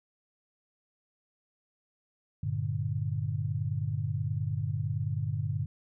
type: chord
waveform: sine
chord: G minor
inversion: none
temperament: equal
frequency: 98 / 116.54 / 146.83 Hz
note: G2 / Bb2 / D3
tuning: 0 / 0 / 0 cents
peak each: -33 dBFS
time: 2.43-5.66 s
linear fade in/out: 5 ms
effects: none